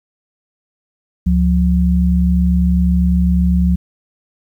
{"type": "tone pair together", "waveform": "sine", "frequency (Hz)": [71, 178.91], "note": ["C#2", "F3"], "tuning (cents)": [42, 42], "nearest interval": "octave + major third", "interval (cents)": 1600, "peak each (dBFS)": -13, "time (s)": [1.26, 3.76], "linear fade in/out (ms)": 10, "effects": ["8-bit"]}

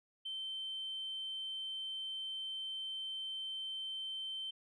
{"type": "tone", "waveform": "sine", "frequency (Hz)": 3100, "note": "G7", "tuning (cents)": -20, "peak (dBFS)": -38, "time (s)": [0.25, 4.51], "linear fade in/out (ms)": 10, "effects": ["tanh soft clip ceiling -35 dBFS"]}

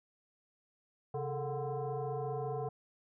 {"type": "tone with frequency modulation", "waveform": "sine", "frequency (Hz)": 158.6, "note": "D#3", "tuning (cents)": 33, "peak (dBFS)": -34, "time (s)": [1.14, 2.69], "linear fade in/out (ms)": 5, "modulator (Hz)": 292, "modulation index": 2.3, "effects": []}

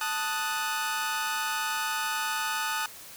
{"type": "chord", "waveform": "sawtooth", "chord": "D# diminished", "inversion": "second", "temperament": "equal", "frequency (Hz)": [880, 1244.5, 1480], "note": ["A5", "D#6", "F#6"], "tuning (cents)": [0, 0, 0], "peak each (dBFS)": -29, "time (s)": [0.01, 2.86], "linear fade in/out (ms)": 2, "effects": ["white hiss -46 dBFS RMS until 3.16 s"]}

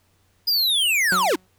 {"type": "linear sweep", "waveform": "square", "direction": "down", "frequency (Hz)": [4996, 261.6], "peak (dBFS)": -18, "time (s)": [0.47, 1.36], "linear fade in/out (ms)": 10}
{"type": "tone with exponential decay", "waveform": "sawtooth", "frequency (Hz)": 185, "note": "F#3", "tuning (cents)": 0, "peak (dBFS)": -19, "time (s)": [1.12, 1.47], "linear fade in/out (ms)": 2, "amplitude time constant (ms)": 74}
{"effects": ["added 92 Hz sine -64 dBFS peak until 1.58 s", "pink hiss -64 dBFS RMS until 1.58 s"]}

